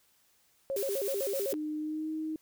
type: tone with vibrato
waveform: sine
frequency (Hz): 466.2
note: A#4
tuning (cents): 0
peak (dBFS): -30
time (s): 0.7-1.54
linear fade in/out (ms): 0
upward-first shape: square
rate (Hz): 7.9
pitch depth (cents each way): 270
type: noise with tremolo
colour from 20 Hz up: blue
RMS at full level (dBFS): -38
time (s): 0.76-1.53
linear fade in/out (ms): 5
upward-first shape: square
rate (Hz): 6.8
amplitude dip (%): 30
type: tone with pitch glide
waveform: sine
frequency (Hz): 304.9 to 313.8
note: D#4 to D#4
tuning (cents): -35 to +15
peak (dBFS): -32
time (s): 1.53-2.36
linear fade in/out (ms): 2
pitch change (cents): +50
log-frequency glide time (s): 1.77-2.1
effects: white hiss -68 dBFS RMS until 2.41 s